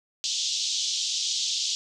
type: band-pass noise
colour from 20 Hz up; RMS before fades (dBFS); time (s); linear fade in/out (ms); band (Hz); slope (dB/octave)
pink; -28; 0.24-1.75; 0; 3200 to 6900; 48
effects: none